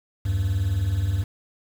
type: beating tone pair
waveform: triangle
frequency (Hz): 78.2 / 97.2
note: D#2 / G2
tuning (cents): +9 / -14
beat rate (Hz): 19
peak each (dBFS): -25 / -19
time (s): 0.25-1.24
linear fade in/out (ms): 10
effects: tanh soft clip ceiling -12 dBFS + 7-bit